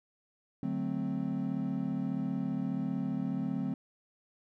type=chord; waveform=triangle; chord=D dominant seventh; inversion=none; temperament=equal; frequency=146.83 / 185 / 220 / 261.6 Hz; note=D3 / F#3 / A3 / C4; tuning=0 / 0 / 0 / 0 cents; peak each=-37 / -34 / -35 / -33 dBFS; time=0.63-3.74 s; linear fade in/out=2 ms; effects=none